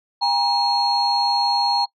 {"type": "tone cluster", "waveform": "sine", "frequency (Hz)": [810, 950, 4286], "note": ["G#5", "A#5", "C8"], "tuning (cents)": [-43, 33, 41], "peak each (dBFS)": -20, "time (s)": [0.21, 1.86], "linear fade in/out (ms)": 20, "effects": ["noise-tail reverb RT60 0.1 s tail -23 dB re dry", "tanh soft clip ceiling -9 dBFS"]}